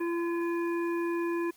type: harmonic tone with a mistuned harmonic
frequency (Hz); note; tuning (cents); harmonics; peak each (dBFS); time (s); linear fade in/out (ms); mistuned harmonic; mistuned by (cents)
340.4; F4; -44; 1 / 3 / 5 / 7; -28 / -38 / -42 / -45; 0-1.51; 10; 7; +44
effects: white hiss -60 dBFS RMS until 1.56 s + Opus 24 kbps